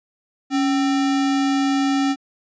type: tone with sample-and-hold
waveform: sine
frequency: 277.2 Hz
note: C#4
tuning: in tune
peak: -16 dBFS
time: 0.5-2.16 s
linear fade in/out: 50 ms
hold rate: 1050 Hz
effects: resampled to 16000 Hz